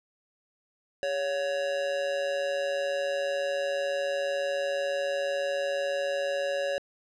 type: tone with amplitude modulation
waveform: square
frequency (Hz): 560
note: C#5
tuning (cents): +18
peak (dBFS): -25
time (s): 1.03-6.78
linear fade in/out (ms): 0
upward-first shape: sine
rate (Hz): 154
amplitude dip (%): 60
effects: low-pass 5000 Hz 12 dB/octave